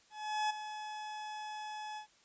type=tone with ADSR envelope; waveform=40% pulse; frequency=852 Hz; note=G#5; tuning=44 cents sharp; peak=-29 dBFS; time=0.1-2.07 s; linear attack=400 ms; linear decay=12 ms; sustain=-11 dB; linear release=100 ms; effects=white hiss -66 dBFS RMS until 2.24 s + resampled to 16000 Hz